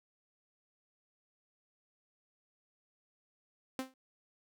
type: tone with exponential decay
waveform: sawtooth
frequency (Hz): 261.6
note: C4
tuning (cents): 0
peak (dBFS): -28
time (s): 3.79-3.94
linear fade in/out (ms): 1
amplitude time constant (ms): 32
effects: none